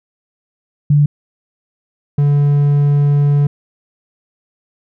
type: tone pair in turn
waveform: sine / triangle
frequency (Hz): 146.2 / 144.1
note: D3 / D3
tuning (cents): -7 / -33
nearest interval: unison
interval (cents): 26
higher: first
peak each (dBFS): -7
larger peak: neither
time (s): 0.9-1.06 / 2.18-3.47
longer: second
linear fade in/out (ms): 5
effects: none